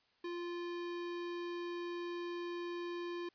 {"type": "tone", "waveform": "square", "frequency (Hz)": 347.7, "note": "F4", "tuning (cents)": -8, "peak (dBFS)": -40, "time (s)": [0.24, 3.29], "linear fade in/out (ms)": 5, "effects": ["white hiss -73 dBFS RMS until 3.34 s", "resampled to 11025 Hz"]}